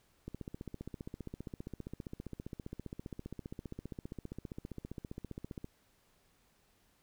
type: click train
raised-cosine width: 3 ms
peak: -29 dBFS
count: 82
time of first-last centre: 0.28-5.644 s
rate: 15.1 Hz
effects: pink hiss -71 dBFS RMS until 7.02 s